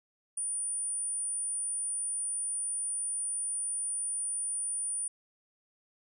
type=tone; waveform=sine; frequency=9397 Hz; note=D9; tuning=in tune; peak=-31 dBFS; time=0.37-5.08 s; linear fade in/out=5 ms; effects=none